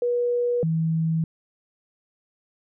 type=tone pair in turn; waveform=sine; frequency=483.9 / 161.87 Hz; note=B4 / E3; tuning=-35 / -31 cents; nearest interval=octave + perfect fifth; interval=1896 cents; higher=first; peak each=-20 dBFS; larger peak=neither; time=0.02-0.63 / 0.63-1.24 s; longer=neither; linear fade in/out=2 ms; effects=none